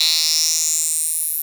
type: tone with high-pass filter sweep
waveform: 10% pulse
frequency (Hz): 158.2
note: D#3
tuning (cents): +29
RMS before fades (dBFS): -19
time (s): 0-1.42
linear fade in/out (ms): 5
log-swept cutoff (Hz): 4000 to 12000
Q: 5
effects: none